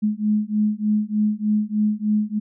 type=beating tone pair; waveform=sine; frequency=210 / 213.3 Hz; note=G#3 / G#3; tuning=+19 / +46 cents; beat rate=3.3 Hz; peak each=-21 dBFS; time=0.02-2.4 s; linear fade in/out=20 ms; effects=none